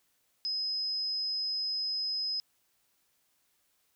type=tone; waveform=sine; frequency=5070 Hz; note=D#8; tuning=32 cents sharp; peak=-30 dBFS; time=0.45-2.4 s; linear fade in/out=0 ms; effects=white hiss -73 dBFS RMS until 3.95 s